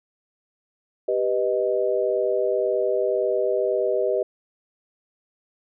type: chord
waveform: sine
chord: G augmented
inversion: none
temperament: equal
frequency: 392 / 493.9 / 622.3 Hz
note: G4 / B4 / D#5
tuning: 0 / 0 / 0 cents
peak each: -24 dBFS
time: 1.08-4.23 s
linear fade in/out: 5 ms
effects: none